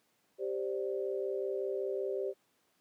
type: chord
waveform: sine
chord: G suspended fourth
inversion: none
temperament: just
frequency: 392 / 522.7 / 588 Hz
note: G4 / C5 / D5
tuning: 0 / -2 / +2 cents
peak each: -34 / -38 / -40 dBFS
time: 0.38-2.34 s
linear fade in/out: 50 ms
effects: pink hiss -73 dBFS RMS until 2.8 s + high-pass 200 Hz 12 dB/octave